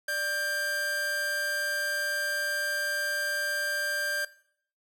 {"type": "tone pair together", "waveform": "45% pulse", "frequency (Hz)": [590, 1587.4], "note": ["D5", "G6"], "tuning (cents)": [8, 21], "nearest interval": "octave + perfect fourth", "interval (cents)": 1713, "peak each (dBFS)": [-37, -29], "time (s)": [0.08, 4.25], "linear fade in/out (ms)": 5, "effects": ["noise-tail reverb RT60 0.6 s tail -19 dB re dry"]}